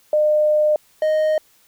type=tone pair in turn; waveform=sine / triangle; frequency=606 / 620.5 Hz; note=D#5 / D#5; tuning=-46 / -5 cents; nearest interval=unison; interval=41 cents; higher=second; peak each=-13 / -13 dBFS; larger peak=neither; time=0.13-0.76 / 1.02-1.38 s; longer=first; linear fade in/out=2 ms; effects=white hiss -56 dBFS RMS until 1.67 s